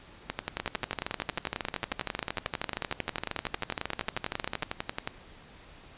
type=two click trains; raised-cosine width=0.3 ms; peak=-14 / -14 dBFS; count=53 / 54; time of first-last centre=0.6-4.631 / 0.3-5.075 s; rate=12.9 / 11.1 Hz; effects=pink hiss -52 dBFS RMS until 5.97 s + resampled to 8000 Hz